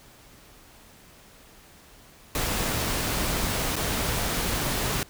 pink noise with dropouts, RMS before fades -27 dBFS, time 2.35-5.03 s, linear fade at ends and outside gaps 1 ms, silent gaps 3.757-3.764 s, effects pink hiss -52 dBFS RMS until 5.09 s

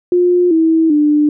sine tone with pitch steps, 355.6 / 323.7 / 297.7 Hz, F4 / E4 / D4, +31 / -31 / +24 cents, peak -8 dBFS, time 0.12-1.29 s, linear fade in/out 2 ms, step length 390 ms, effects none

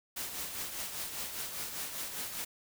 white noise with tremolo, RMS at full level -37 dBFS, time 0.16-2.45 s, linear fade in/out 10 ms, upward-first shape triangle, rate 5 Hz, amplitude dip 55%, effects none

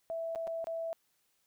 sine tone with dropouts, 659.3 Hz, E5, in tune, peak -34 dBFS, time 0.1-0.93 s, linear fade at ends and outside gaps 0 ms, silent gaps 0.35-0.358 / 0.471-0.476 / 0.643-0.67 s, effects white hiss -75 dBFS RMS until 1.46 s

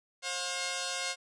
5% pulse tone pair together, 535 / 714.1 Hz, C5 / F5, +38 / +38 cents, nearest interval perfect fourth, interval 500 cents, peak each -24 dBFS, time 0.22-1.16 s, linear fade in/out 50 ms, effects resampled to 22050 Hz

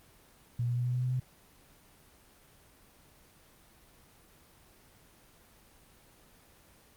sine tone with pitch steps, 120 / 121.25 / 122.52 / 123.8 / 125.1 / 126.4 / 127.72 Hz, B2 / B2 / B2 / B2 / B2 / B2 / C3, -49 / -31 / -13 / +5 / +23 / +41 / -41 cents, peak -28 dBFS, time 0.59-1.199 s, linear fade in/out 5 ms, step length 87 ms, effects pink hiss -60 dBFS RMS until 6.96 s + Opus 24 kbps

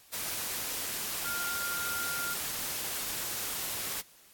sine tone in noise, 1400 Hz, F6, 4 cents sharp, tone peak -34 dBFS, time 1.24-2.35 s, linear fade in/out 20 ms, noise white, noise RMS -35 dBFS, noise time 0.12-4.02 s, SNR -2 dB, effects white hiss -58 dBFS RMS until 4.33 s + AAC 64 kbps

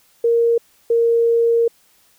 sine tone pair in turn, 466.2 / 464.5 Hz, A#4 / A#4, 0 / -6 cents, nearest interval unison, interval 6 cents, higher first, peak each -12 dBFS, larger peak neither, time 0.24-0.58 / 0.9-1.68 s, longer second, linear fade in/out 5 ms, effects white hiss -56 dBFS RMS until 2.18 s

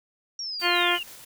sine linear sweep, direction down, 5660 to 2720 Hz, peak -30 dBFS, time 0.39-1.03 s, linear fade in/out 2 ms
white noise with tremolo, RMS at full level -44 dBFS, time 0.59-1.25 s, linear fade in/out 10 ms, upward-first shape square, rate 6.2 Hz, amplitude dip 25%
harmonic tone, 350.7 Hz, F4, 7 cents sharp, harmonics 1 / 2 / 3 / 4 / 5 / 6 / 7 / 8 / 9, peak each -29 / -29 / -29 / -29 / -29 / -29 / -29 / -29 / -29 dBFS, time 0.61-0.99 s, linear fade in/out 50 ms
effects none

